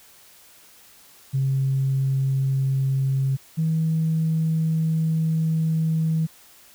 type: tone pair in turn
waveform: sine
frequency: 134.8 / 160.31 Hz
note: C#3 / E3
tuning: -48 / -48 cents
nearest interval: minor third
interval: 300 cents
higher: second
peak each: -18 dBFS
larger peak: neither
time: 1.33-3.37 / 3.57-6.27 s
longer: second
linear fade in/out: 20 ms
effects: tanh soft clip ceiling -14 dBFS + white hiss -51 dBFS RMS until 6.74 s